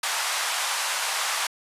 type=band-pass noise; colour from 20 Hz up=pink; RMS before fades=-27 dBFS; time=0.03-1.47 s; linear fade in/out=5 ms; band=800 to 11000 Hz; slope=24 dB/octave; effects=resampled to 32000 Hz